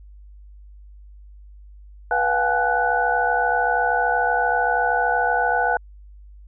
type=tone cluster; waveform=sine; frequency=488.5 / 706 / 774 / 847 / 1484 Hz; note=B4 / F5 / G5 / G#5 / F#6; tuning=-19 / +19 / -22 / +34 / +5 cents; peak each=-26 / -23 / -25 / -24 / -22 dBFS; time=2.11-5.77 s; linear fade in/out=2 ms; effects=added 50 Hz sine -41 dBFS peak until 6.47 s